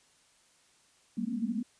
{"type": "band-pass noise", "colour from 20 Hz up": "pink", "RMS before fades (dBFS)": -33, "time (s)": [1.17, 1.63], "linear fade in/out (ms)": 5, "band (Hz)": [200, 250], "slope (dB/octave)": 96, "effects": ["white hiss -65 dBFS RMS until 1.79 s", "resampled to 22050 Hz"]}